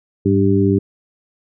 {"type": "harmonic tone with a mistuned harmonic", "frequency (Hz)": 98, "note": "G2", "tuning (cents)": 0, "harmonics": [1, 2, 3, 4], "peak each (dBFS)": [-17, -17, -17, -17], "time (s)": [0.25, 0.79], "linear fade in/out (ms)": 10, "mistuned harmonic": 1, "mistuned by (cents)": 73, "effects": []}